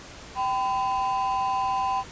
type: ring-modulated tone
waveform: triangle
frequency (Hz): 894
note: A5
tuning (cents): +27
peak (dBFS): -18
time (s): 0.35-2.04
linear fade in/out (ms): 50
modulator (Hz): 117
effects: pink hiss -43 dBFS RMS until 2.11 s + resampled to 16000 Hz